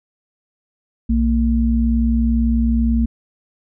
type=tone pair together; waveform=sine; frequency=61.09 / 229.5 Hz; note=B1 / A#3; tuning=-18 / -27 cents; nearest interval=octave + major seventh; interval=2291 cents; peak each=-16 / -16 dBFS; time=1.09-3.06 s; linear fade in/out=10 ms; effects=none